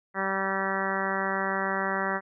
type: harmonic tone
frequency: 193.2 Hz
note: G3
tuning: 25 cents flat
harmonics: 1 / 2 / 3 / 4 / 5 / 6 / 7 / 8 / 9 / 10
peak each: -35 / -35 / -35 / -35 / -35 / -35 / -35 / -35 / -35 / -35 dBFS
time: 0.14-2.21 s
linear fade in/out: 50 ms
effects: none